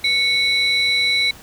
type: tone pair together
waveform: sine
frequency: 2217 / 3950 Hz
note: C#7 / B7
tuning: 0 / 0 cents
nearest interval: minor seventh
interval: 1000 cents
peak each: -16 dBFS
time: 0.04-1.31 s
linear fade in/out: 5 ms
effects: tanh soft clip ceiling -11 dBFS + pink hiss -42 dBFS RMS until 1.42 s